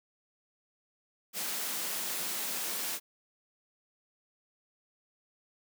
white high-pass noise, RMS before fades -35 dBFS, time 1.33-3 s, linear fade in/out 50 ms, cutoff 160 Hz, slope 96 dB/octave, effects none

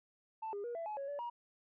sine tone with pitch steps, 884 / 405.6 / 477.4 / 667 / 849 / 554 / 574 / 952 Hz, A5 / G#4 / A#4 / E5 / G#5 / C#5 / D5 / A#5, +8 / -41 / +41 / +20 / +38 / -1 / -40 / +36 cents, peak -37 dBFS, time 0.42-1.3 s, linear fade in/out 10 ms, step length 110 ms, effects tanh soft clip ceiling -36 dBFS

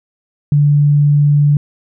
sine tone, 145.8 Hz, D3, 12 cents flat, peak -7 dBFS, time 0.52-1.57 s, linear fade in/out 2 ms, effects none

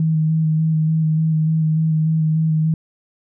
sine tone with vibrato, 158.2 Hz, D#3, 29 cents sharp, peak -14 dBFS, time 0-2.74 s, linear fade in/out 2 ms, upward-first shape square, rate 3.4 Hz, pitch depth 16 cents each way, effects none

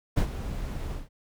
brown noise with ADSR envelope, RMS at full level -21 dBFS, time 0.16-1.09 s, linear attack 21 ms, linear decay 83 ms, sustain -12 dB, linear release 170 ms, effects none

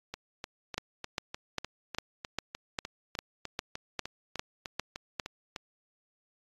two click trains, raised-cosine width 0.2 ms, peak -20 / -14 dBFS, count 19 / 12, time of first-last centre 0.14-5.562 / 0.78-5.198 s, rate 3.32 / 2.49 Hz, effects AAC 32 kbps

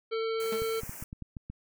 harmonic tone, 448.6 Hz, A4, 34 cents sharp, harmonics 1 / 3 / 5 / 7 / 9 / 10, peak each -29 / -39 / -43 / -46 / -48 / -49 dBFS, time 0.11-0.81 s, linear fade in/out 20 ms
white band-stop noise, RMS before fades -44 dBFS, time 0.4-1.04 s, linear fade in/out 2 ms, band 2600 to 5600 Hz, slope 48 dB/octave
sawtooth tone with exponential decay, 215.8 Hz, A3, 33 cents flat, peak -29 dBFS, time 0.52-0.68 s, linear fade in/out 5 ms, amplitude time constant 34 ms
clicks, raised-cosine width 5 ms, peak -27 dBFS, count 8, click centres 0.62 / 0.834 / 0.894 / 1.025 / 1.129 / 1.223 / 1.368 / 1.5 s
effects none

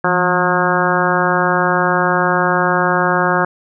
harmonic tone with a mistuned harmonic, 180 Hz, F#3, 47 cents flat, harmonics 1 / 2 / 3 / 4 / 5 / 6 / 7 / 8 / 9, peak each -21 / -21 / -21 / -21 / -21 / -21 / -21 / -21 / -21 dBFS, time 0.04-3.45 s, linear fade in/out 5 ms, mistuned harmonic 1, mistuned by -87 cents, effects none

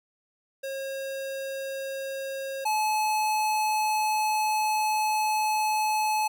square tone pair in turn, 541 / 858.8 Hz, C#5 / A5, -42 / -42 cents, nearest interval minor sixth, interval 800 cents, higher second, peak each -32 / -24 dBFS, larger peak second, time 0.63-2.65 / 2.65-6.28 s, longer second, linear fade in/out 10 ms, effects none

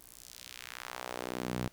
sawtooth tone with high-pass filter sweep, 61.74 Hz, B1, in tune, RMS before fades -41 dBFS, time 0-1.68 s, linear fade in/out 5 ms, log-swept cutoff 12000 to 120 Hz, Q 1.1, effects pink hiss -62 dBFS RMS until 1.72 s

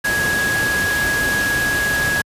sine tone in noise, 1661.2 Hz, G#6, in tune, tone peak -17 dBFS, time 0.04-2.22 s, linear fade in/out 10 ms, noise pink, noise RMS -23 dBFS, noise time 0.04-2.22 s, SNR +3 dB, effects high-pass 60 Hz 12 dB/octave + resampled to 32000 Hz

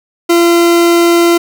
40% pulse tone, 341.9 Hz, F4, 37 cents flat, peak -5 dBFS, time 0.29-1.38 s, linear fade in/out 10 ms, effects none

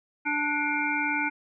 harmonic tone with a mistuned harmonic, 293.7 Hz, D4, in tune, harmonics 1 / 3 / 5 / 7 / 8, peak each -32 / -31 / -30 / -32 / -30 dBFS, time 0.25-1.3 s, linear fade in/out 20 ms, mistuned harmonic 7, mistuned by +64 cents, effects none

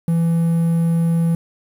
triangle tone with quantisation, 166.8 Hz, E3, 21 cents sharp, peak -12 dBFS, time 0.08-1.35 s, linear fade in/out 2 ms, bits 7, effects none

